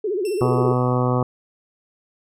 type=tone with vibrato; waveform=sine; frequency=392 Hz; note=G4; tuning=in tune; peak=-20 dBFS; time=0.04-0.73 s; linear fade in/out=5 ms; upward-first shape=sine; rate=15 Hz; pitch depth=190 cents each way
type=tone with exponential decay; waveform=15% pulse; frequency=2694 Hz; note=E7; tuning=37 cents sharp; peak=-27 dBFS; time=0.25-1.13 s; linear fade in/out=1 ms; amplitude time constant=190 ms
type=harmonic tone; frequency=125.1 Hz; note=B2; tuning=23 cents sharp; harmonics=1 / 2 / 3 / 4 / 5 / 6 / 7 / 8 / 9 / 10; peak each=-20 / -24 / -27 / -25 / -31 / -30 / -32 / -33 / -28 / -34 dBFS; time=0.41-1.23 s; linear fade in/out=2 ms
effects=none